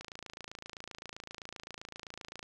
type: click train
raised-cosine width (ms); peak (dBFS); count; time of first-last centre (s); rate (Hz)
0.2; -26; 68; 0.01-2.429; 27.7
effects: none